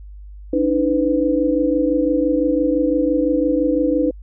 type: tone cluster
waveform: sine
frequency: 290.2 / 316.1 / 502 Hz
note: D4 / D#4 / B4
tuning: -21 / +27 / +28 cents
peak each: -19 dBFS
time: 0.53-4.11 s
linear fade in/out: 5 ms
effects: added 50 Hz sine -34 dBFS peak until 4.22 s